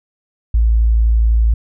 sine tone, 56 Hz, A1, 31 cents sharp, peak -9 dBFS, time 0.54-1.54 s, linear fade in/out 5 ms, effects none

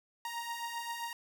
sawtooth beating tone pair, 930 / 937.6 Hz, A#5 / A#5, -4 / +10 cents, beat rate 7.6 Hz, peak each -39 / -35 dBFS, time 0.25-1.13 s, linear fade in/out 2 ms, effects 10-bit

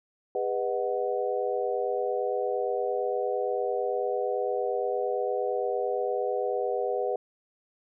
sine chord, G# minor seventh, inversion none, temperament equal with one note detuned, 405.1 / 493.9 / 622.3 / 740 Hz, G#4 / B4 / D#5 / F#5, -43 / 0 / 0 / 0 cents, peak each -31 / -29 / -34 / -33 dBFS, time 0.35-7.16 s, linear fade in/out 2 ms, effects none

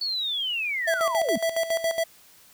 sine linear sweep, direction down, 4495 to 179.3 Hz, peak -25 dBFS, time 0.01-1.38 s, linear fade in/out 5 ms
square tone with tremolo, 659.3 Hz, E5, in tune, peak -22 dBFS, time 0.87-2.04 s, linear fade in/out 10 ms, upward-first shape square, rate 7.2 Hz, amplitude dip 70%
effects white hiss -54 dBFS RMS until 2.53 s

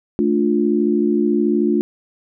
sine chord, D minor, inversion second, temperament just, 220.2 / 293.7 / 352.4 Hz, A3 / D4 / F4, +2 / 0 / +16 cents, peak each -18 / -19 / -18 dBFS, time 0.19-1.81 s, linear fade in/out 0 ms, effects none

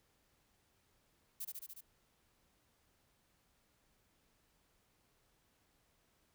violet noise with echo, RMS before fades -42 dBFS, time 1.4-1.45 s, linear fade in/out 10 ms, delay 72 ms, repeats 5, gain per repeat -2 dB, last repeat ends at 1.81 s, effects pink hiss -75 dBFS RMS until 6.34 s

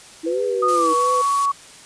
sine linear two-way sweep, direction up then down, 313.4 to 413.6 to 313.4 Hz, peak -22 dBFS, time 0.23-0.94 s, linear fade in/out 20 ms, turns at 0.43 s
sine tone with vibrato, 493.9 Hz, B4, in tune, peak -21 dBFS, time 0.26-1.22 s, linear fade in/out 10 ms, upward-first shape triangle, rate 2.6 Hz, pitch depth 42 cents each way
sine tone with pitch glide, 1230 to 1121.4 Hz, D#6 to C#6, -20 to +20 cents, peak -16 dBFS, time 0.62-1.52 s, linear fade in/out 10 ms, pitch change -160 cents, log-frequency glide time 0.74-0.91 s
blue noise, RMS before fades -28 dBFS, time 0.68-1.46 s, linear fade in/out 5 ms
effects white hiss -43 dBFS RMS until 1.85 s + resampled to 22050 Hz

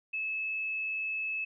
sine tone, 2601 Hz, E7, 24 cents flat, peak -31 dBFS, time 0.13-1.45 s, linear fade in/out 10 ms, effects none

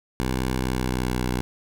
10% pulse tone with pitch glide, 63.9 to 62.19 Hz, C2 to B1, -40 to +13 cents, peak -15 dBFS, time 0.2-1.41 s, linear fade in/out 0 ms, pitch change -47 cents, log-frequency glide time 0.56-1.18 s, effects none

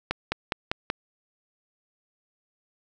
accelerating click train, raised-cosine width 0.3 ms, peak -9 dBFS, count 5, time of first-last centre 0.11-0.901 s, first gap 210 ms, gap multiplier 0.96, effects none

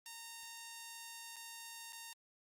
5% pulse tone with dropouts, 921 Hz, A#5, 21 cents flat, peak -36 dBFS, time 0.06-2.13 s, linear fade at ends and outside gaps 1 ms, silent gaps 1.36-1.365 / 1.924-1.93 s, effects Opus 24 kbps

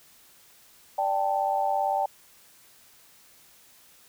sine chord, D suspended fourth, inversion none, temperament just, 587.3 / 783.1 / 881 Hz, D5 / G5 / A5, 0 / -2 / +2 cents, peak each -30 / -25 / -29 dBFS, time 0.98-2.06 s, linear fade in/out 5 ms, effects white hiss -56 dBFS RMS until 4.08 s

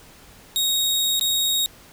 sawtooth tone with dropouts, 3761 Hz, A#7, 15 cents sharp, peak -16 dBFS, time 0.56-1.66 s, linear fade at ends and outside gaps 0 ms, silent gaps 1.195-1.211 s, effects pink hiss -48 dBFS RMS until 1.92 s

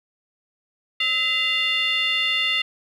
sine tone with frequency modulation, 2794 Hz, F7, in tune, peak -18 dBFS, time 1-2.62 s, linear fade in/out 5 ms, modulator 749 Hz, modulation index 1.2, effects tanh soft clip ceiling -14 dBFS + 10-bit

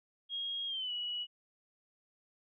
sine tone with pitch glide, 3269 to 2929 Hz, G#7 to F#7, -28 to -18 cents, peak -35 dBFS, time 0.29-1.27 s, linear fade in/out 50 ms, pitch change -190 cents, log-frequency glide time 0.67-0.92 s, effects none

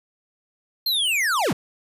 square linear sweep, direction down, 4277 to 104.2 Hz, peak -20 dBFS, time 0.86-1.53 s, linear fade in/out 5 ms, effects resampled to 32000 Hz

